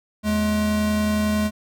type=tone pair together; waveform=square; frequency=80.94 / 212 Hz; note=E2 / G#3; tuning=-31 / +36 cents; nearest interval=octave + perfect fourth; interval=1667 cents; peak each=-29 / -20 dBFS; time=0.23-1.51 s; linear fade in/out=50 ms; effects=none